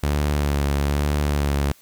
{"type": "tone with vibrato", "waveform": "sawtooth", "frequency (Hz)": 72.1, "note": "D2", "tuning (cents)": -31, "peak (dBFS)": -15, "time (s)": [0.03, 1.72], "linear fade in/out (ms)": 5, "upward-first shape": "sine", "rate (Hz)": 1.1, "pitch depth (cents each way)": 34, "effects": ["white hiss -53 dBFS RMS until 1.81 s"]}